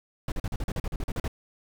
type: noise bursts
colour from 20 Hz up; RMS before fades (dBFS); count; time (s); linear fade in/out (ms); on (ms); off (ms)
brown; -29; 13; 0.28-1.279; 2; 39; 41
effects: none